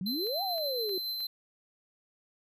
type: exponential two-way sweep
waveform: sine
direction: up then down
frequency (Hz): 172.6 to 802 to 360.1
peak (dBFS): -32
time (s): 0.01-0.98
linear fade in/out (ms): 2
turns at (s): 0.43
type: tone with tremolo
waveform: square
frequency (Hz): 4080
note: C8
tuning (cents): -44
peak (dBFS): -32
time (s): 0.06-1.27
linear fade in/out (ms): 5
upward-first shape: triangle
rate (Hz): 7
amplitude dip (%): 30
type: click train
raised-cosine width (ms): 0.2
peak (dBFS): -33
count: 4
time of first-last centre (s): 0.27-1.205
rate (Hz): 3.21
effects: none